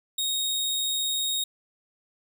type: tone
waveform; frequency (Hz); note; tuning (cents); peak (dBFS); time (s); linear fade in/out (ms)
sawtooth; 3741; A#7; +5; -22; 0.18-1.44; 5
effects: none